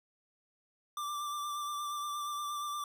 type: tone with vibrato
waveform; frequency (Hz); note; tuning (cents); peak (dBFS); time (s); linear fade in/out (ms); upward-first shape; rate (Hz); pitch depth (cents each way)
square; 1177; D6; +3; -36; 0.97-2.84; 2; sine; 8.5; 23
effects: none